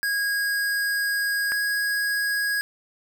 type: tone pair in turn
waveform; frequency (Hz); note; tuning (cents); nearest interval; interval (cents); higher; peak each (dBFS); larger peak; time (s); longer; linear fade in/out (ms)
square; 1642 / 1652.5; G#6 / G#6; -20 / -9; unison; 11; second; -23; neither; 0.03-1.52 / 1.52-2.61; first; 0
effects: none